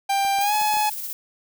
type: tone with pitch glide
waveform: 45% pulse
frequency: 791 to 847.8 Hz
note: G5 to G#5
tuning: +15 to +35 cents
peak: -19 dBFS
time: 0.09-0.9 s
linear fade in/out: 10 ms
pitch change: +120 cents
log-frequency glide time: 0.39-0.54 s
type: clicks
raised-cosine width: 1 ms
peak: -27 dBFS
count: 5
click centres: 0.25 / 0.387 / 0.614 / 0.739 / 0.77 s
type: noise with tremolo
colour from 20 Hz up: violet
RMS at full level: -30 dBFS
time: 0.41-1.13 s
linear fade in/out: 0 ms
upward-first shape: square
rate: 16 Hz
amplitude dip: 30%
effects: none